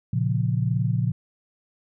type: chord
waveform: sine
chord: Bb minor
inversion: none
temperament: equal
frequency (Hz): 116.54 / 138.59 / 174.61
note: Bb2 / Db3 / F3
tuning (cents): 0 / 0 / 0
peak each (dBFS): -23 / -25 / -27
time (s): 0.13-1.12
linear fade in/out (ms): 5
effects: none